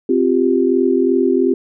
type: chord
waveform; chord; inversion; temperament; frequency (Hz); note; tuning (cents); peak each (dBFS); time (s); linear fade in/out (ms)
sine; C suspended fourth; none; equal; 261.6 / 349.2 / 392; C4 / F4 / G4; 0 / 0 / 0; -16; 0.09-1.54; 5
effects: none